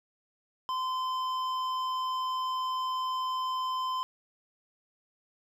triangle tone with hard clipping, 1029 Hz, C6, 29 cents flat, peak -31 dBFS, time 0.69-4.03 s, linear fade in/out 0 ms, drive 13 dB, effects none

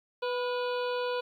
harmonic tone with a mistuned harmonic, 493.9 Hz, B4, in tune, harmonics 1 / 2 / 3 / 5 / 6 / 7 / 8 / 9, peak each -30 / -36 / -40 / -44 / -46 / -47 / -48 / -49 dBFS, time 0.22-1.21 s, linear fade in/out 10 ms, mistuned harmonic 3, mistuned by -41 cents, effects 11-bit

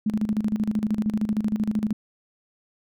sine tone with tremolo, 213.5 Hz, G#3, 48 cents sharp, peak -19 dBFS, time 0.06-1.93 s, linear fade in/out 5 ms, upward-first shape square, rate 13 Hz, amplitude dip 75%, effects none

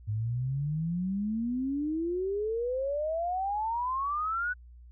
sine exponential sweep, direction up, 102.8 to 1503 Hz, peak -28 dBFS, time 0.07-4.54 s, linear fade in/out 20 ms, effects added 60 Hz sine -48 dBFS peak until 4.91 s

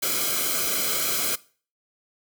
white noise with comb filter, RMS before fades -25 dBFS, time 0.02-1.36 s, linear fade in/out 10 ms, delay 1.1 ms, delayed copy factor -0.9, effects noise-tail reverb RT60 0.4 s tail -20 dB re dry

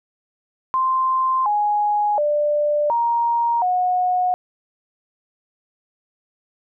sine tone with pitch steps, 1044 / 832 / 592 / 938 / 728 Hz, C6 / G#5 / D5 / A#5 / F#5, -4 / +3 / +14 / +11 / -28 cents, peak -16 dBFS, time 0.74-4.34 s, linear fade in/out 0 ms, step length 720 ms, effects none

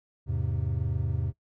triangle chord, E augmented, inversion none, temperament equal, 82.41 / 103.83 / 130.81 Hz, E2 / G#2 / B#2, 0 / 0 / 0 cents, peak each -29 dBFS, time 0.26-1.33 s, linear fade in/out 50 ms, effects noise-tail reverb RT60 0.1 s tail -19 dB re dry

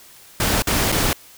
pink noise with dropouts, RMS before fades -19 dBFS, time 0.4-1.13 s, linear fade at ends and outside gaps 2 ms, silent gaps 0.622-0.671 / 0.919-0.923 s, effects white hiss -46 dBFS RMS until 1.37 s

